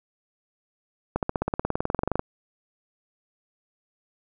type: accelerating click train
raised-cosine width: 1 ms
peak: -10 dBFS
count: 21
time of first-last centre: 1.16-2.194 s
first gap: 68 ms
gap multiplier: 0.97
effects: none